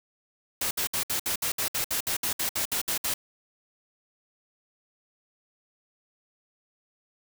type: noise bursts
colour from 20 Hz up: white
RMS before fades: -28 dBFS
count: 16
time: 0.61-3.14 s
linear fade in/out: 5 ms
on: 100 ms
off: 62 ms
effects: none